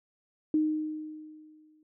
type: tone with exponential decay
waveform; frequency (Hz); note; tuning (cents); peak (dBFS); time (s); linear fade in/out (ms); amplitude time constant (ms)
sine; 308.8; D#4; -13; -21; 0.54-1.83; 2; 280
effects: none